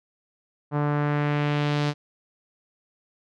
sawtooth tone with low-pass filter sweep, 146.83 Hz, D3, in tune, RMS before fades -24 dBFS, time 0.71-1.94 s, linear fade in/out 50 ms, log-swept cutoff 1100 to 4800 Hz, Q 1.4, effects none

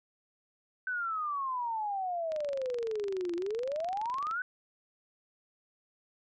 sine exponential two-way sweep, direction down then up, 1530 to 336.4 to 1530 Hz, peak -31 dBFS, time 0.87-4.42 s, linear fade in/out 2 ms, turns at 3.35 s
click train, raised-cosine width 0.2 ms, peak -28 dBFS, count 48, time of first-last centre 2.32-4.312 s, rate 23.6 Hz
effects none

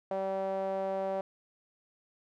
sawtooth tone with band-pass filter, 192.5 Hz, G3, 31 cents flat, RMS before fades -33 dBFS, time 0.11-1.21 s, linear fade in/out 2 ms, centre 640 Hz, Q 5.2, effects none

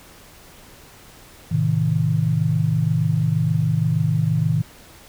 sine chord, A diminished, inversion none, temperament just, 110 / 132 / 158.4 Hz, A2 / C3 / Eb3, 0 / +16 / +31 cents, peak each -22 / -23 / -19 dBFS, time 1.51-4.62 s, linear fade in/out 10 ms, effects pink hiss -46 dBFS RMS until 5.08 s

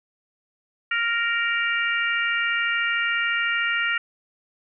harmonic tone, 466.2 Hz, A#4, in tune, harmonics 3 / 4 / 5 / 6, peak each -25 / -25 / -28 / -29 dBFS, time 0.91-3.98 s, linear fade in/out 5 ms, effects none

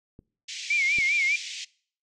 clicks, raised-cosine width 3 ms, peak -33 / -26 dBFS, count 2, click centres 0.191 / 0.986 s
pink band-pass noise, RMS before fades -37 dBFS, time 0.48-1.65 s, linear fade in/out 10 ms, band 2200 to 7100 Hz, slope 48 dB/octave
sine tone with vibrato, 2252 Hz, C#7, 27 cents sharp, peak -21 dBFS, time 0.7-1.36 s, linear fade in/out 5 ms, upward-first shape sine, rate 5 Hz, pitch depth 110 cents each way
effects noise-tail reverb RT60 0.5 s tail -22 dB re dry

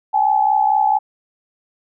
sine tone pair together, 788.6 / 853 Hz, G5 / G#5, +10 / +46 cents, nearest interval minor second, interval 136 cents, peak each -17 / -14 dBFS, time 0.13-0.99 s, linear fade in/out 20 ms, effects none

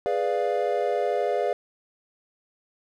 triangle chord, G# diminished seventh, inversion none, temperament equal, 415.3 / 493.9 / 587.3 / 698.5 Hz, G#4 / B4 / D5 / F5, 0 / 0 / 0 / 0 cents, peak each -26 dBFS, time 0.06-1.53 s, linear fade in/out 0 ms, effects none

